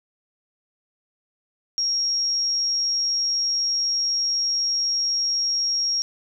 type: tone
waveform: sine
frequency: 5588 Hz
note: F8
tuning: in tune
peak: -20 dBFS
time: 1.78-6.02 s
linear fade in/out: 0 ms
effects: none